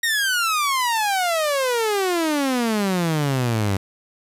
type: exponential sweep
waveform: sawtooth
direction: down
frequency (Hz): 1890 to 94.7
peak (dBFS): -15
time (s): 0.03-3.77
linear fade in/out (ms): 5
effects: resampled to 32000 Hz + 7-bit